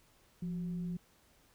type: tone with frequency modulation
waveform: sine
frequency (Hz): 174.61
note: F3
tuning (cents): 0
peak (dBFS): -35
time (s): 0.42-0.97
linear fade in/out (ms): 5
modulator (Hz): 201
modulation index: 0.21
effects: pink hiss -67 dBFS RMS until 1.54 s